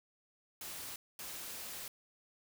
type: noise bursts at uneven times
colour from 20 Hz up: white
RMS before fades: -45 dBFS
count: 2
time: 0.61-0.96 / 1.19-1.88 s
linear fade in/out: 2 ms
effects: none